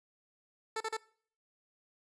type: tone bursts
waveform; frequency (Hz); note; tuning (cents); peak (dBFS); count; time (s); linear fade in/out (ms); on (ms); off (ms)
15% pulse; 442.1; A4; +8; -27; 3; 0.76-0.969; 5; 45; 37
effects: noise-tail reverb RT60 0.5 s tail -21 dB re dry + resampled to 22050 Hz